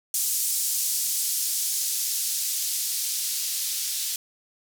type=noise with band-pass filter sweep; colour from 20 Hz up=violet; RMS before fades=-27 dBFS; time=0.14-4.16 s; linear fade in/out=2 ms; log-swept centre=6600 to 4100 Hz; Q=0.94; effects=none